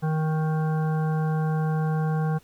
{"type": "harmonic tone", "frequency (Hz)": 156.7, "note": "D#3", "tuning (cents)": 13, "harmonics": [1, 3, 5, 7, 9, 10], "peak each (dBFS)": [-22, -34, -34, -40, -43, -43], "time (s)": [0.02, 2.39], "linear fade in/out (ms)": 20, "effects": ["pink hiss -58 dBFS RMS until 2.43 s"]}